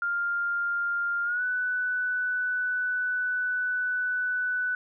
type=tone with pitch glide; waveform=sine; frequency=1400 to 1491.8 Hz; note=F6 to F#6; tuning=+4 to +14 cents; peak=-25 dBFS; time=0.02-4.75 s; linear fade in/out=2 ms; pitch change=+110 cents; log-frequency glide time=1.24-1.43 s; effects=none

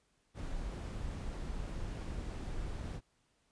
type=noise; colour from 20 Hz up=brown; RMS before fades=-40 dBFS; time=0.34-3.01 s; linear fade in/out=50 ms; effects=pink hiss -75 dBFS RMS until 3.51 s + resampled to 22050 Hz

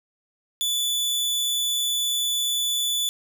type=tone; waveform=sawtooth; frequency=3471 Hz; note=A7; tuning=24 cents flat; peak=-19 dBFS; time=0.61-3.09 s; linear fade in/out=0 ms; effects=none

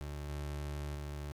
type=tone with level steps; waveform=30% pulse; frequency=73 Hz; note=D2; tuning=10 cents flat; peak=-37 / -35 / -37 dBFS; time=0.01-1.32 s; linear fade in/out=0 ms; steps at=0.29 / 0.95 s; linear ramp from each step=5 ms; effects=resampled to 32000 Hz + 11-bit

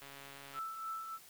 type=click train; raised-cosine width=0.3 ms; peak=-35 dBFS; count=80; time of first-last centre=0.02-0.588 s; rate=139 Hz
type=tone with tremolo; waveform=sine; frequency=1322 Hz; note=E6; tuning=5 cents sharp; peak=-37 dBFS; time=0.53-1.19 s; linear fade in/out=50 ms; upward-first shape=triangle; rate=3.3 Hz; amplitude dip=55%
effects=white hiss -58 dBFS RMS until 1.29 s

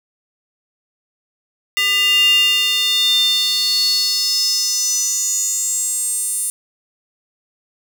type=tone with high-pass filter sweep; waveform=square; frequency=400 Hz; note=G4; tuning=35 cents sharp; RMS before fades=-17 dBFS; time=1.77-6.5 s; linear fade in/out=0 ms; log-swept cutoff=2400 to 9400 Hz; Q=7.6; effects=none

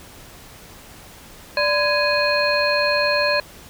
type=tone cluster; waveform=sine; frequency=585 / 1017 / 1662 / 2490 / 4225 Hz; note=D5 / C6 / G#6 / D#7 / C8; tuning=-7 / -50 / +1 / +1 / +16 cents; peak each=-20 / -25 / -23 / -24 / -24 dBFS; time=1.57-3.4 s; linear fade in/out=2 ms; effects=pink hiss -43 dBFS RMS until 3.69 s

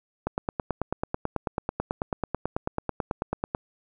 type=click train; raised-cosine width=1 ms; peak=-12 dBFS; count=31; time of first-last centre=0.27-3.549 s; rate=9.15 Hz; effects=none

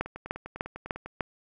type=two click trains; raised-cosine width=0.5 ms; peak=-24 / -12 dBFS; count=11 / 5; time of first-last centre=0.06-1.06 / 0.01-1.208 s; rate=10 / 3.34 Hz; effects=none

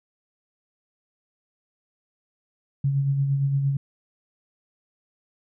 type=tone with tremolo; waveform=sine; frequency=138.59 Hz; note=C#3; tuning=in tune; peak=-18 dBFS; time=2.84-3.77 s; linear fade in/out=5 ms; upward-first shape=sine; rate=8.7 Hz; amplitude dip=40%; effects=none

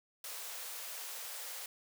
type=high-pass noise; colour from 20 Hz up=white; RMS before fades=-44 dBFS; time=0.24-1.66 s; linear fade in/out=2 ms; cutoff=430 Hz; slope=96 dB/octave; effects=none

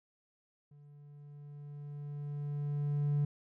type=tone with level ramp; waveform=triangle; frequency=145.3 Hz; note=D3; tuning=18 cents flat; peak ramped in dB=-53 to -24 dBFS; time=0.71-3.25 s; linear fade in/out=5 ms; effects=tanh soft clip ceiling -22 dBFS

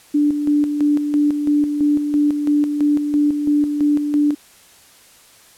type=tone with tremolo; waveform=sine; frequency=293.7 Hz; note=D4; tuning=in tune; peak=-12 dBFS; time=0.14-4.35 s; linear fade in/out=10 ms; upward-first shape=square; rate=3 Hz; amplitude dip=50%; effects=white hiss -48 dBFS RMS until 5.57 s + low-pass 12000 Hz 12 dB/octave

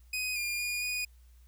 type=tone with pitch steps; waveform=sawtooth; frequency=2502 / 2411 / 2438 / 2468 Hz; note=D#7 / D7 / D#7 / D#7; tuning=+9 / +45 / -36 / -15 cents; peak=-28 dBFS; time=0.13-1.05 s; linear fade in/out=5 ms; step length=230 ms; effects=added 60 Hz sine -54 dBFS peak until 1.47 s + white hiss -70 dBFS RMS until 1.47 s

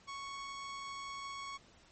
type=tone; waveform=sawtooth; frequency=1108.7 Hz; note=C#6; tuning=in tune; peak=-38 dBFS; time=0.07-1.58 s; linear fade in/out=20 ms; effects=pink hiss -63 dBFS RMS until 1.91 s + MP3 32 kbps

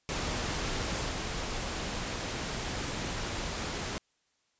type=noise with level steps; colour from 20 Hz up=pink; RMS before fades=-33 / -35 dBFS; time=0.09-3.98 s; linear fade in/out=0 ms; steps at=1.09 s; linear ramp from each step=10 ms; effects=white hiss -74 dBFS RMS until 4.59 s + resampled to 16000 Hz

